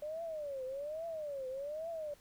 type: tone with vibrato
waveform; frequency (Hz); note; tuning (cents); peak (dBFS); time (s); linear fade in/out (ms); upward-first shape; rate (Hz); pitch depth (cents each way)
sine; 587.3; D5; 0; -38; 0.02-2.14; 5; triangle; 1.2; 250
effects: pink hiss -64 dBFS RMS until 2.2 s